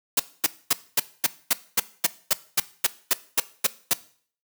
white noise bursts, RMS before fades -19 dBFS, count 15, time 0.17-3.935 s, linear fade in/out 5 ms, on 27 ms, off 240 ms, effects noise-tail reverb RT60 0.5 s tail -18 dB re dry + high-pass 150 Hz 12 dB/octave

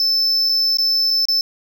triangle tone with dropouts, 5274 Hz, E8, in tune, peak -13 dBFS, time 0-1.41 s, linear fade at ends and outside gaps 1 ms, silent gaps 0.49-0.493 / 0.771-0.785 / 1.106-1.109 / 1.254-1.285 s, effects none

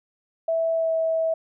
sine tone with pitch glide, 656 to 649.2 Hz, E5 to E5, -9 to -27 cents, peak -20 dBFS, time 0.48-1.34 s, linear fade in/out 5 ms, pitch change -18 cents, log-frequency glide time 0.74-0.93 s, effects none

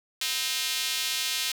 square tone with high-pass filter, 142.7 Hz, D3, 49 cents flat, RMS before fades -29 dBFS, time 0.21-1.52 s, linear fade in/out 5 ms, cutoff 3300 Hz, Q 1.4, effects 8-bit

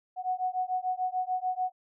sine beating tone pair, 735 / 741.8 Hz, F#5 / F#5, -12 / +4 cents, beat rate 6.8 Hz, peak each -31 dBFS, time 0.16-1.72 s, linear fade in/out 50 ms, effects none

